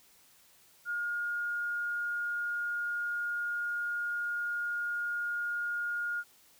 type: tone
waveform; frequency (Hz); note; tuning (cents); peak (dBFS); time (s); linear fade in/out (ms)
sine; 1424; F6; +33; -31; 0.85-6.24; 50
effects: white hiss -62 dBFS RMS until 6.59 s